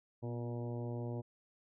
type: harmonic tone with a mistuned harmonic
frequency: 119.2 Hz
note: A#2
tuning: 39 cents sharp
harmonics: 1 / 2 / 3 / 4 / 5 / 6 / 7 / 8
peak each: -39 / -45 / -46 / -48 / -50 / -57 / -56 / -59 dBFS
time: 0.22-1.22 s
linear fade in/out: 20 ms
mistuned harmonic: 2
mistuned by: +41 cents
effects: none